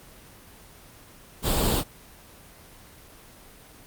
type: noise with comb filter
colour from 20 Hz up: pink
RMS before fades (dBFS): -23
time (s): 1.42-1.84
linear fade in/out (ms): 50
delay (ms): 0.25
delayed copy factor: +0.55
effects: pink hiss -49 dBFS RMS until 3.86 s + Opus 24 kbps